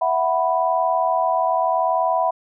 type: chord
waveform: sine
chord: E suspended second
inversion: none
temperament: equal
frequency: 659.3 / 740 / 987.8 Hz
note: E5 / F#5 / B5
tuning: 0 / 0 / 0 cents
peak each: -21 dBFS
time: 0.01-2.31 s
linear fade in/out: 10 ms
effects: none